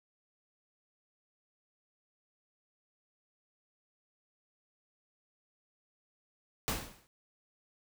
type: noise with exponential decay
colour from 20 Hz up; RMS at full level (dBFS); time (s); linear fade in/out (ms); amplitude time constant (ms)
pink; -30; 6.68-7.07; 0; 83
effects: none